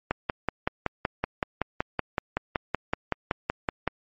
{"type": "click train", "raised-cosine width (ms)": 0.5, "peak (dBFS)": -9, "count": 21, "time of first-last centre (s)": [0.11, 3.876], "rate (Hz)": 5.31, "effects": ["MP3 32 kbps"]}